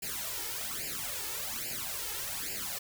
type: noise with flanger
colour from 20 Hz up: white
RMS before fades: -37 dBFS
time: 0.02-2.79 s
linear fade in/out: 10 ms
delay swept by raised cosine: 0.41 to 2.31 ms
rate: 1.2 Hz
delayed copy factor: +0.95
effects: none